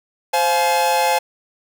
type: chord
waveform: 45% pulse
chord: F minor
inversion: second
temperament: equal with one note detuned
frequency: 523.3 / 698.5 / 851 Hz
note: C5 / F5 / Ab5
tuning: 0 / 0 / +42 cents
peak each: -21 / -22 / -17 dBFS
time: 0.33-1.19 s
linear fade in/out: 10 ms
effects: none